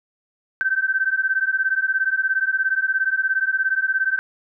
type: beating tone pair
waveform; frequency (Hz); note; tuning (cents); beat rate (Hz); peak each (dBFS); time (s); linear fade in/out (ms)
sine; 1539 / 1556; G6 / G6; -32 / -13; 17; -21; 0.61-4.19; 0
effects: none